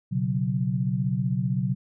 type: chord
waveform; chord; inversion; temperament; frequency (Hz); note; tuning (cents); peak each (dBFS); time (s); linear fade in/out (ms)
sine; B suspended second; none; equal with one note detuned; 123.47 / 139.07 / 185; B2 / C#3 / F#3; 0 / +6 / 0; -27; 0.11-1.75; 20
effects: none